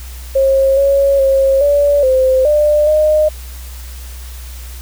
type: tone with pitch steps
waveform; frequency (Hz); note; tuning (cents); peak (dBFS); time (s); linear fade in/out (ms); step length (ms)
sine; 539 / 554 / 540 / 575 / 520 / 597 / 613; C#5 / C#5 / C#5 / D5 / C5 / D5 / D#5; -49 / -1 / -45 / -37 / -11 / +28 / -26; -8; 0.35-3.29; 10; 420
effects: added 62 Hz sine -27 dBFS peak until 4.81 s + white hiss -37 dBFS RMS until 4.81 s